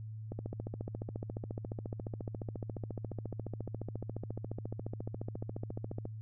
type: click train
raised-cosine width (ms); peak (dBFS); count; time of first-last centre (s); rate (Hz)
2; -26; 83; 0.32-6.054; 14.3
effects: added 109 Hz sine -41 dBFS peak until 6.21 s